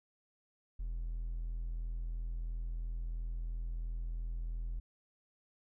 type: tone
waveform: triangle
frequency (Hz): 41.48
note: E1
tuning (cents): +12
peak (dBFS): -33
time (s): 0.79-4.8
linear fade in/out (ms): 10
effects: tanh soft clip ceiling -30 dBFS